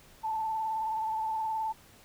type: tone with vibrato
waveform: sine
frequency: 880 Hz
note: A5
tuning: in tune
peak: -29 dBFS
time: 0.23-1.73 s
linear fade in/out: 20 ms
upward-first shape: triangle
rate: 19 Hz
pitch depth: 40 cents each way
effects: pink hiss -57 dBFS RMS until 2.04 s